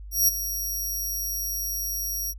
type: tone with ADSR envelope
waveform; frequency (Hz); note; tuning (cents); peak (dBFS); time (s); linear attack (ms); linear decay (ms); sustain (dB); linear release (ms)
10% pulse; 5670; F8; +25; -10; 0.11-2.34; 170; 17; -12; 40
effects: added 50 Hz sine -37 dBFS peak until 2.38 s